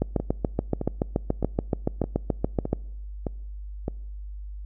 two click trains, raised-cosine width 2 ms, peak -9 / -14 dBFS, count 20 / 7, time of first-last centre 0.02-2.73 / 0.2-3.881 s, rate 7.01 / 1.63 Hz, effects noise-tail reverb RT60 1.0 s tail -26 dB re dry + added 50 Hz sine -34 dBFS peak until 4.65 s

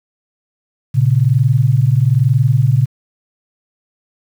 sine tone pair together, 116.54 / 137.63 Hz, A#2 / C#3, 0 / -12 cents, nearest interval minor third, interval 288 cents, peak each -12 dBFS, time 0.94-2.86 s, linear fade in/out 20 ms, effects 7-bit

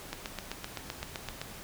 click train, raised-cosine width 0.2 ms, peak -18 dBFS, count 11, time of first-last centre 0.13-1.415 s, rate 7.78 Hz, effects pink hiss -46 dBFS RMS until 1.63 s

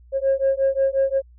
sine beating tone pair, 538 / 543.6 Hz, C5 / C#5, +48 / -34 cents, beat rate 5.6 Hz, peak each -19 dBFS, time 0.12-1.22 s, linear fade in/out 50 ms, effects tanh soft clip ceiling -12 dBFS + added 60 Hz sine -46 dBFS peak until 1.38 s

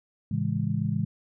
sine chord, A major seventh, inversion none, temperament just, 110 / 137.5 / 165 / 206.2 Hz, A2 / C#3 / E3 / G#3, 0 / -14 / +2 / -12 cents, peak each -30 dBFS, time 0.31-1.05 s, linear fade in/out 5 ms, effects none

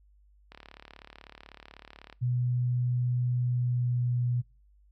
click train, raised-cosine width 0.3 ms, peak -30 dBFS, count 59, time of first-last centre 0.52-2.127 s, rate 36.1 Hz
sine tone with pitch glide, 123.47 to 122.33 Hz, B2 to B2, 0 to -16 cents, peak -25 dBFS, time 2.21-4.42 s, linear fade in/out 20 ms, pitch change -16 cents, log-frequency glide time 3.36-4.26 s
effects noise-tail reverb RT60 0.3 s tail -23 dB re dry + added 50 Hz sine -58 dBFS peak until 4.91 s

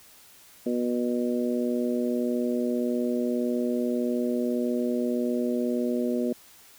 harmonic tone, 121.7 Hz, B2, 25 cents flat, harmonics 2 / 3 / 4 / 5, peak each -26 / -30 / -32 / -34 dBFS, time 0.66-6.33 s, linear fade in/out 5 ms, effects white hiss -53 dBFS RMS until 6.78 s

